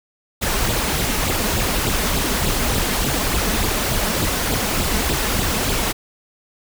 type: noise with flanger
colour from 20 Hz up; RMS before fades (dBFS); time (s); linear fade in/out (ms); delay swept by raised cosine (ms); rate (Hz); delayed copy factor
pink; -20; 0.41-5.93; 20; 0.24 to 4.74; 3.4; +0.6
effects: none